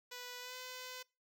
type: tone with pitch glide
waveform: 5% pulse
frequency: 493.5 to 506.5 Hz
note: B4 to B4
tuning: -1 to +44 cents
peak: -34 dBFS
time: 0.11-1.03 s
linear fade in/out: 10 ms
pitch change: +45 cents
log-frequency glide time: 0.4-0.55 s
effects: noise-tail reverb RT60 0.3 s tail -24 dB re dry